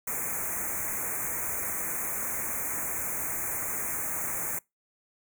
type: band-stop noise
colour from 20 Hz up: white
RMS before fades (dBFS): -32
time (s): 0.07-4.59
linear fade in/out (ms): 5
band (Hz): 2400 to 6300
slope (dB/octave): 96
effects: noise-tail reverb RT60 0.2 s tail -25 dB re dry